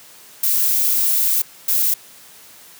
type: noise bursts at uneven times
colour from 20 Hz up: violet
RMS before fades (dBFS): -17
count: 2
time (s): 0.43-1.42 / 1.68-1.94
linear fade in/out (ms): 5
effects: white hiss -44 dBFS RMS until 2.79 s + high-pass 100 Hz 12 dB/octave